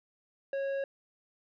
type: tone with tanh clipping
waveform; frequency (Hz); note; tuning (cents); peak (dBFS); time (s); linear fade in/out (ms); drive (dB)
sine; 549; C#5; -17; -32; 0.53-0.84; 2; 9
effects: none